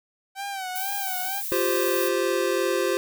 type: tone with vibrato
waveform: sawtooth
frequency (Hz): 768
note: G5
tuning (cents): -36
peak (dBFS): -26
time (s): 0.35-1.43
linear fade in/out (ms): 50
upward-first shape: sine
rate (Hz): 2.1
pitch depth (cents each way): 78
type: noise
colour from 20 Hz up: violet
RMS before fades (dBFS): -31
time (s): 0.75-2.09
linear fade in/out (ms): 10
type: chord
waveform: square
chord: F suspended second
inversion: none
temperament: equal with one note detuned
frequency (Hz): 349.2 / 392 / 520.5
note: F4 / G4 / C5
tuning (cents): 0 / 0 / -9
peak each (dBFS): -27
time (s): 1.52-2.97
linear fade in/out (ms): 0
effects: none